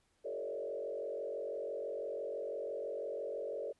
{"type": "tone with frequency modulation", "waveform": "sine", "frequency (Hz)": 505, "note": "B4", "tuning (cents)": 39, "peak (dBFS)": -37, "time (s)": [0.24, 3.73], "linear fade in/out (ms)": 20, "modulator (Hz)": 46, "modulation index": 2.2, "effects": ["pink hiss -75 dBFS RMS until 3.79 s", "resampled to 24000 Hz"]}